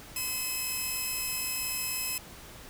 5% pulse tone pair together, 1023 / 2578 Hz, C6 / E7, -39 / -39 cents, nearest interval octave + major third, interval 1600 cents, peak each -28 / -22 dBFS, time 0.16-2.18 s, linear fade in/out 2 ms, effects pink hiss -48 dBFS RMS until 2.69 s

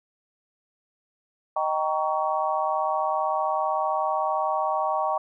sine chord, Eb dominant seventh, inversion none, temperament just, 622.3 / 777.8 / 933.4 / 1120.1 Hz, Eb5 / G5 / Bb5 / Db6, 0 / -14 / +2 / +18 cents, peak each -28 / -27 / -29 / -28 dBFS, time 1.56-5.18 s, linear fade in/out 5 ms, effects none

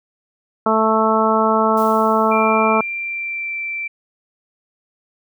harmonic tone, 220 Hz, A3, in tune, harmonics 1 / 2 / 3 / 4 / 5 / 6, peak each -20 / -20 / -20 / -20 / -20 / -20 dBFS, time 0.66-2.81 s, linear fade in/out 2 ms
blue noise with exponential decay, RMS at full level -36 dBFS, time 1.77-3.02 s, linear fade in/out 5 ms, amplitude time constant 270 ms
sine tone with pitch glide, 2376 to 2341 Hz, D7 to D7, +20 to -6 cents, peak -22 dBFS, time 2.31-3.88 s, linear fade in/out 10 ms, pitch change -26 cents, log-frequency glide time 2.72-3.56 s
effects none

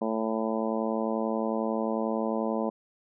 harmonic tone, 111.2 Hz, A2, 19 cents sharp, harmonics 2 / 3 / 4 / 5 / 6 / 7 / 8 / 9, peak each -30 / -35 / -34 / -33 / -36 / -39 / -39 / -39 dBFS, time 0.01-2.7 s, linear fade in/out 10 ms, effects none

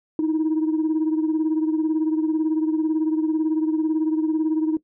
sine beating tone pair, 312.4 / 330.4 Hz, D#4 / E4, +7 / +4 cents, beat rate 18 Hz, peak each -18 / -24 dBFS, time 0.19-4.77 s, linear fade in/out 2 ms, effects noise-tail reverb RT60 0.1 s tail -18 dB re dry + tanh soft clip ceiling -15 dBFS

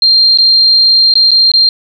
sine tone with dropouts, 4186 Hz, C8, in tune, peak -4 dBFS, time 0.02-1.69 s, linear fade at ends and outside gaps 2 ms, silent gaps 0.375-0.385 / 1.139-1.154 / 1.308-1.315 / 1.517-1.537 s, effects none

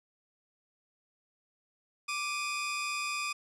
sawtooth tone pair together, 1174.7 / 2489 Hz, D6 / D#7, 0 / 0 cents, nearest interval octave + minor second, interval 1300 cents, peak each -32 / -31 dBFS, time 2.08-3.33 s, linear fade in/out 10 ms, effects resampled to 22050 Hz + 11-bit

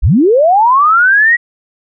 sine linear sweep, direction up, 31.06 to 1940 Hz, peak -5 dBFS, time 0.02-1.37 s, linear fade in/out 20 ms, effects none

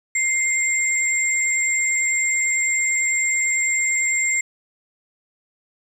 sine tone pair together, 2103 / 7494 Hz, C7 / A#8, +8 / +8 cents, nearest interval octave + minor seventh, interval 2200 cents, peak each -20 / -21 dBFS, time 0.15-4.41 s, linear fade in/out 5 ms, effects 8-bit

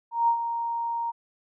sine tone with ADSR envelope, 932 Hz, A#5, 1 cent flat, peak -17 dBFS, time 0.11-1.12 s, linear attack 170 ms, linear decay 84 ms, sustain -9 dB, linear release 24 ms, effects none

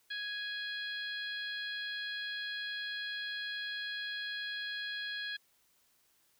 harmonic tone with a mistuned harmonic, 830.6 Hz, G#5, in tune, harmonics 2 / 3 / 4 / 5 / 6, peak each -39 / -50 / -42 / -45 / -56 dBFS, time 0.1-5.37 s, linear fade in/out 10 ms, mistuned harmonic 6, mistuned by -34 cents, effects white hiss -71 dBFS RMS until 6.39 s

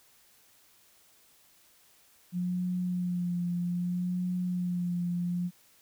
sine tone with vibrato, 177.8 Hz, F3, 31 cents sharp, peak -28 dBFS, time 2.32-5.51 s, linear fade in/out 50 ms, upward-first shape sine, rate 0.63 Hz, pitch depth 27 cents each way, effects white hiss -62 dBFS RMS until 5.81 s

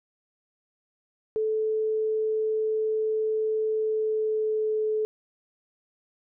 sine tone with pitch glide, 435.7 to 431.7 Hz, A4 to A4, -17 to -33 cents, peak -23 dBFS, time 1.36-5.05 s, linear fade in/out 0 ms, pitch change -16 cents, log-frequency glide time 3.74-4.89 s, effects none

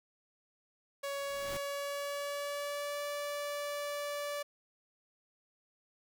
sawtooth tone with pitch glide, 560 to 580.1 Hz, C#5 to D5, +18 to -21 cents, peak -32 dBFS, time 1.03-4.43 s, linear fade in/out 10 ms, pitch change +61 cents, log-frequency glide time 1.24-3.02 s
pink noise with exponential growth, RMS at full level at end -41 dBFS, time 1.06-1.57 s, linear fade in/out 2 ms, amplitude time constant 110 ms
effects none

